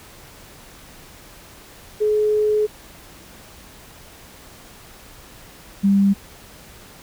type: tone pair in turn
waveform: sine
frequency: 424.5 / 198.04 Hz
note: G#4 / G3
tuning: +38 / +18 cents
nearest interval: octave + minor second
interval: 1320 cents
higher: first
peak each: -15 / -12 dBFS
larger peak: second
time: 2-2.67 / 5.83-6.14 s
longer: first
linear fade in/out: 20 ms
effects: pink hiss -44 dBFS RMS until 7.02 s